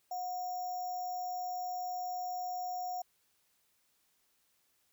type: tone with sample-and-hold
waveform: sine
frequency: 728 Hz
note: F#5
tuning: 28 cents flat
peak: -35 dBFS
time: 0.11-3.02 s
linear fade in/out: 5 ms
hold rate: 6300 Hz
effects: white hiss -74 dBFS RMS until 4.92 s